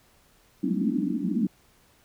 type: band-pass noise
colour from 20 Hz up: pink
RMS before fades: -26 dBFS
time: 0.63-1.47 s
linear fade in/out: 5 ms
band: 180 to 320 Hz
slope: 96 dB/octave
effects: pink hiss -61 dBFS RMS until 2.04 s